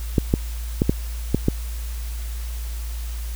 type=clicks; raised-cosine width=3 ms; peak=-3 dBFS; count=6; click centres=0.182 / 0.339 / 0.819 / 0.895 / 1.346 / 1.484 s; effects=added 57 Hz sine -26 dBFS peak until 3.35 s + white hiss -41 dBFS RMS until 3.35 s